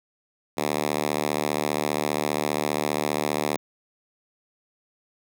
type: tone with high-pass filter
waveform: 5% pulse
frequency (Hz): 75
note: D2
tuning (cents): +37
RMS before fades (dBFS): -26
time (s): 0.57-3.57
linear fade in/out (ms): 10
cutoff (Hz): 210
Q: 0.77
effects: none